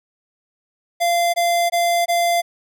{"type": "tone bursts", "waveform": "square", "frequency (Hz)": 690, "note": "F5", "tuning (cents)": -21, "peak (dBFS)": -16, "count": 4, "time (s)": [1, 2.42], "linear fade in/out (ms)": 20, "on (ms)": 340, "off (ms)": 20, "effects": []}